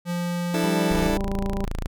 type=tone with pitch glide; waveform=square; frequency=174.61 to 169.84 Hz; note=F3 to F3; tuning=0 to -48 cents; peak=-25 dBFS; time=0.05-1.11 s; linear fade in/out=50 ms; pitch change=-48 cents; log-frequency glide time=0.93-0.99 s
type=chord; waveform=30% pulse; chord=D suspended second; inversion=none; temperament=just; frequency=293.7 / 330.4 / 440.5 Hz; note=D4 / E4 / A4; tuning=0 / +4 / +2 cents; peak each=-26 / -24 / -26 dBFS; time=0.54-1.17 s; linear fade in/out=2 ms
type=harmonic tone; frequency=197 Hz; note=G3; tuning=9 cents sharp; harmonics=1 / 2 / 3 / 4 / 5; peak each=-27 / -33 / -37 / -39 / -41 dBFS; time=0.64-1.65 s; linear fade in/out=0 ms
type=tone; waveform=sawtooth; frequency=27.64 Hz; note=A0; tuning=9 cents sharp; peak=-22 dBFS; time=0.9-1.87 s; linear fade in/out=10 ms
effects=none